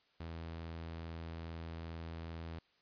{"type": "tone", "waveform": "sawtooth", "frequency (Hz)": 82.41, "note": "E2", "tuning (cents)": 0, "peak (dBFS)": -39, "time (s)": [0.2, 2.59], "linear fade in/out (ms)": 5, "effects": ["white hiss -72 dBFS RMS until 2.81 s", "resampled to 11025 Hz"]}